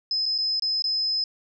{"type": "tone with dropouts", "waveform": "sine", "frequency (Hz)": 5100, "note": "D#8", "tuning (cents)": 42, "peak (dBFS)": -22, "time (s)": [0.11, 1.24], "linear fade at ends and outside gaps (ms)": 2, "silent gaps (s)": [[0.257, 0.261], [0.38, 0.385], [0.597, 0.622], [0.822, 0.841]], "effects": []}